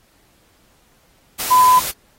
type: tone in noise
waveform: sine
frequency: 1006 Hz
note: B5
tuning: 32 cents sharp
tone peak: -8 dBFS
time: 1.5-1.8 s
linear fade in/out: 20 ms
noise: white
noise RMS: -24 dBFS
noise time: 1.38-1.92 s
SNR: +13 dB
effects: pink hiss -57 dBFS RMS until 2.18 s + AAC 48 kbps